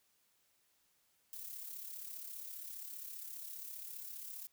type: noise with amplitude modulation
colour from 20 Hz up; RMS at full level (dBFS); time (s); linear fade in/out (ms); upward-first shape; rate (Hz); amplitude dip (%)
violet; -45; 1.33-4.47; 0; sine; 35; 50
effects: white hiss -75 dBFS RMS until 4.52 s